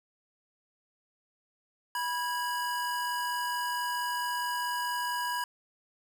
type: tone pair together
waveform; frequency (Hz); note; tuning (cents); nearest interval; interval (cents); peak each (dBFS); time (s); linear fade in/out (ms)
square; 978.1 / 1645; B5 / G#6; -17 / -17; major sixth; 900; -32 / -36; 1.95-5.44; 2
effects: none